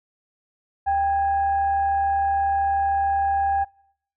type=tone with frequency modulation; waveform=sine; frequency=792 Hz; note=G5; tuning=18 cents sharp; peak=-18 dBFS; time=0.86-3.65 s; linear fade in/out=20 ms; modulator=867 Hz; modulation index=0.28; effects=noise-tail reverb RT60 0.7 s tail -25 dB re dry